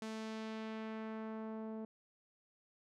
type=tone with low-pass filter sweep; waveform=sawtooth; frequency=220 Hz; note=A3; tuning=in tune; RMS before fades=-44 dBFS; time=0.02-1.85 s; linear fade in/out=2 ms; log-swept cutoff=8000 to 650 Hz; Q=0.89; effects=none